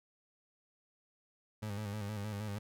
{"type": "tone with vibrato", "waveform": "30% pulse", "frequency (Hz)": 104, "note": "G#2", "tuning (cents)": 3, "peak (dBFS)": -35, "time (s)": [1.62, 2.59], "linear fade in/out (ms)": 10, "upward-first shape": "square", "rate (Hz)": 6.4, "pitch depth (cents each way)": 53, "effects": []}